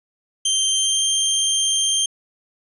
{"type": "tone with pitch glide", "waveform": "20% pulse", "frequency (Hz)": [3142, 3169], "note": ["G7", "G7"], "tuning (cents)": [3, 18], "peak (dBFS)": -11, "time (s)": [0.45, 2.06], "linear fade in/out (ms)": 5, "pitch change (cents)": 15, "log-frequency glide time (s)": [0.71, 1.04], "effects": ["resampled to 24000 Hz"]}